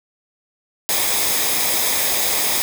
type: noise with comb filter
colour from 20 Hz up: white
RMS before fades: -19 dBFS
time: 0.89-2.62 s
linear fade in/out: 0 ms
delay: 0.69 ms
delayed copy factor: -0.5
effects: none